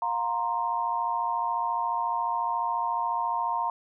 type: chord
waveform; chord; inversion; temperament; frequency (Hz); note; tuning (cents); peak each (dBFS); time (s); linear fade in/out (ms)
sine; F suspended fourth; none; equal with one note detuned; 710.3 / 932.3 / 1046.5; F5 / Bb5 / C6; +29 / 0 / 0; -33 / -27 / -31; 0.02-3.7; 2
effects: none